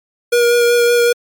square tone with vibrato, 477.3 Hz, A#4, 41 cents sharp, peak -10 dBFS, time 0.32-1.13 s, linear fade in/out 10 ms, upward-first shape sine, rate 5.3 Hz, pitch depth 13 cents each way, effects MP3 96 kbps

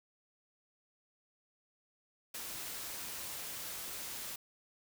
white noise, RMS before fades -43 dBFS, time 2.34-4.36 s, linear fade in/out 5 ms, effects none

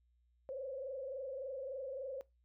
sine tone with frequency modulation, 535 Hz, C5, 38 cents sharp, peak -40 dBFS, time 0.49-2.21 s, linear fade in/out 0 ms, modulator 23.5 Hz, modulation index 1.3, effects noise-tail reverb RT60 0.2 s tail -20 dB re dry + added 60 Hz sine -70 dBFS peak until 2.44 s

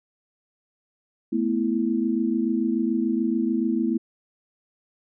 sine chord, A suspended second, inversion none, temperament equal, 220 / 246.9 / 329.6 Hz, A3 / B3 / E4, 0 / 0 / 0 cents, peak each -25 dBFS, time 1.32-3.98 s, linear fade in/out 10 ms, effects none

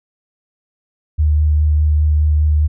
sine tone with vibrato, 75.8 Hz, D#2, 45 cents flat, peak -10 dBFS, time 1.18-2.68 s, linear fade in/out 20 ms, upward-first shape sine, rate 4.9 Hz, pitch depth 15 cents each way, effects none

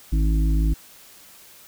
harmonic tone with a mistuned harmonic, 53.4 Hz, G#1, 49 cents sharp, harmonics 1 / 3 / 5 / 6, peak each -17 / -27 / -31 / -33 dBFS, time 0.12-0.74 s, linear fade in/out 10 ms, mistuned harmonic 3, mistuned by -33 cents, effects white hiss -48 dBFS RMS until 1.67 s

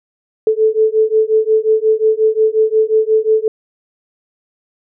sine beating tone pair, 434.6 / 440.2 Hz, A4 / A4, -21 / +1 cents, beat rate 5.6 Hz, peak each -13 dBFS, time 0.47-3.48 s, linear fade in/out 2 ms, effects none

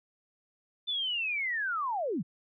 sine linear sweep, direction down, 3554 to 130.81 Hz, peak -29 dBFS, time 0.87-2.23 s, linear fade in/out 20 ms, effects none

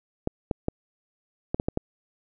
clicks, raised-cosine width 2 ms, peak -11 dBFS, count 7, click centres 0.274 / 0.512 / 0.684 / 1.545 / 1.599 / 1.685 / 1.774 s, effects none

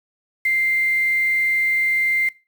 sine tone with quantisation, 2093 Hz, C7, in tune, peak -16 dBFS, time 0.45-2.29 s, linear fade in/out 5 ms, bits 6, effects noise-tail reverb RT60 0.3 s tail -21 dB re dry

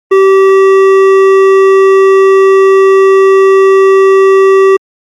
sine tone with hard clipping, 386.3 Hz, G4, 25 cents flat, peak -4 dBFS, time 0.11-4.77 s, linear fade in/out 10 ms, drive 11 dB, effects Opus 32 kbps

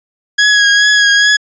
sawtooth tone with vibrato, 1661.2 Hz, G#6, in tune, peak -3 dBFS, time 0.38-1.37 s, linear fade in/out 10 ms, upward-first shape triangle, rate 2.4 Hz, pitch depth 31 cents each way, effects resampled to 16000 Hz

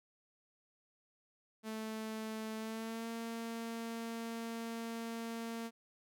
sawtooth tone with pitch glide, 219.3 to 229.3 Hz, A3 to A#3, -6 to -28 cents, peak -36 dBFS, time 1.63-5.71 s, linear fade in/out 50 ms, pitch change +78 cents, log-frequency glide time 2.57-3.08 s, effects none

